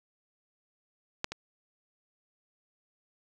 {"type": "clicks", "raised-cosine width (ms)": 0.2, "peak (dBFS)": [-12, -19], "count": 2, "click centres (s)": [1.244, 1.32], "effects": []}